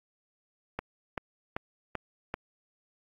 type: click train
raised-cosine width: 0.5 ms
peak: -17 dBFS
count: 5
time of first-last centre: 0.79-2.34 s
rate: 2.58 Hz
effects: AAC 32 kbps